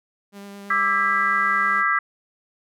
sawtooth tone with vibrato, 200.3 Hz, G3, 38 cents sharp, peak -33 dBFS, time 0.32-1.84 s, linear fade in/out 50 ms, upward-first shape sine, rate 9.1 Hz, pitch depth 11 cents each way
sine chord, E dominant seventh, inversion third, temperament equal with one note detuned, 1174.7 / 1318.5 / 1621.4 / 1975.5 Hz, D6 / E6 / G#6 / B6, 0 / 0 / -42 / 0 cents, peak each -23 dBFS, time 0.7-1.99 s, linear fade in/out 5 ms
effects none

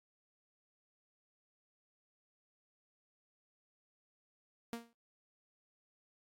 sawtooth tone with exponential decay, 233.1 Hz, A#3, in tune, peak -33 dBFS, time 4.73-4.93 s, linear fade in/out 0 ms, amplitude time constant 43 ms, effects AAC 64 kbps

